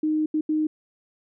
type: tone bursts at uneven times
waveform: sine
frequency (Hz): 308.9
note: D#4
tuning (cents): -12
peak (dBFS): -20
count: 3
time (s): 0.03-0.26 / 0.34-0.41 / 0.49-0.67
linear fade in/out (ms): 5
effects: none